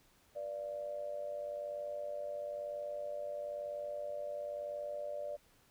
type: tone with amplitude modulation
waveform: sine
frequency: 587 Hz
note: D5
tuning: 1 cent flat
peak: -35 dBFS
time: 0.35-5.37 s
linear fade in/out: 20 ms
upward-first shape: sine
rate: 101 Hz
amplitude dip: 70%
effects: pink hiss -68 dBFS RMS until 5.7 s